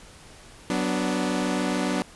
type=chord; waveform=sawtooth; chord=B minor; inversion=second; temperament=equal with one note detuned; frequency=186.82 / 246.9 / 293.7 Hz; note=F#3 / B3 / D4; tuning=+17 / 0 / 0 cents; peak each=-24 dBFS; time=0.7-2.02 s; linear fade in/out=0 ms; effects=pink hiss -48 dBFS RMS until 2.15 s + resampled to 24000 Hz